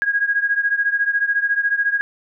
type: beating tone pair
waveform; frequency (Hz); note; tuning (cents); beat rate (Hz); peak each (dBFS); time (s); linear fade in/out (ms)
sine; 1638 / 1652; G#6 / G#6; -24 / -10; 14; -18 / -21; 0.02-2.01; 0
effects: none